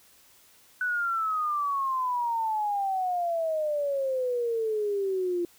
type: exponential sweep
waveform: sine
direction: down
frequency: 1500 to 344 Hz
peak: -25 dBFS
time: 0.81-5.45 s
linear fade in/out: 2 ms
effects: white hiss -58 dBFS RMS until 5.58 s